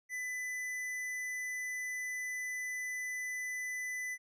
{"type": "tone with tanh clipping", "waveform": "triangle", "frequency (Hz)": 2000, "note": "B6", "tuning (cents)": 21, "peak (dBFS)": -38, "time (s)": [0.09, 4.18], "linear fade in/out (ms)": 50, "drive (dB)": 17, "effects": []}